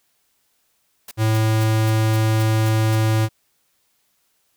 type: noise bursts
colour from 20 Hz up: white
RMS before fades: -35 dBFS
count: 8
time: 1.08-2.954 s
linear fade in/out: 5 ms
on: 33 ms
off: 230 ms
type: tone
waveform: square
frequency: 110 Hz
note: A2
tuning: in tune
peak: -16 dBFS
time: 1.17-3.29 s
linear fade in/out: 50 ms
effects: white hiss -66 dBFS RMS until 4.56 s